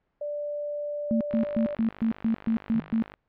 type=tone; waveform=sine; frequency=587.3 Hz; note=D5; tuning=in tune; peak=-29 dBFS; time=0.21-1.75 s; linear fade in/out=5 ms
type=tone bursts; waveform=sine; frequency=225.1 Hz; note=A3; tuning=40 cents sharp; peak=-21 dBFS; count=9; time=1.11-3.023 s; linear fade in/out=0 ms; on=97 ms; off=130 ms
type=click train; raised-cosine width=0.3 ms; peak=-24 dBFS; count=93; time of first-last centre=1.31-3.139 s; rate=50.3 Hz
type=tone with exponential decay; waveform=sine; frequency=158.8 Hz; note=D#3; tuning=36 cents sharp; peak=-30 dBFS; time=2.75-2.98 s; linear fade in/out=2 ms; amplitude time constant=48 ms
effects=pink hiss -75 dBFS RMS until 3.28 s + low-pass 2000 Hz 12 dB/octave